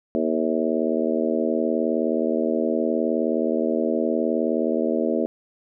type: harmonic tone with a mistuned harmonic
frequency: 79.2 Hz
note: D#2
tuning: 31 cents sharp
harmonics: 3 / 4 / 5 / 6 / 7 / 8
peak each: -25 / -26 / -27 / -28 / -28 / -29 dBFS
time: 0.15-5.26 s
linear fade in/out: 0 ms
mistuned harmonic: 8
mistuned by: +33 cents
effects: none